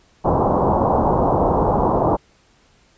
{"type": "low-pass noise", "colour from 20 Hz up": "white", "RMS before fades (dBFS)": -17, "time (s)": [0.24, 2.17], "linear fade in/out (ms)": 20, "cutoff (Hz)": 1000, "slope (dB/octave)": 48, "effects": ["pink hiss -56 dBFS RMS until 2.97 s", "resampled to 16000 Hz"]}